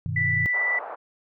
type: chord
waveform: sine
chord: G augmented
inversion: none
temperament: equal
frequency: 98 / 123.47 / 155.56 Hz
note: G2 / B2 / D#3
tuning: 0 / 0 / 0 cents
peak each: -30 dBFS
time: 0.06-0.46 s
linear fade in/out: 0 ms
type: tone with vibrato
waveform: sine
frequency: 1975.5 Hz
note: B6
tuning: in tune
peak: -21 dBFS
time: 0.16-0.79 s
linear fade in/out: 5 ms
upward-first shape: sine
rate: 18 Hz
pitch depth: 8 cents each way
type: band-pass noise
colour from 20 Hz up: pink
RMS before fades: -36 dBFS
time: 0.53-0.96 s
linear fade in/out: 20 ms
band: 590 to 1200 Hz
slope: 24 dB/octave
effects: none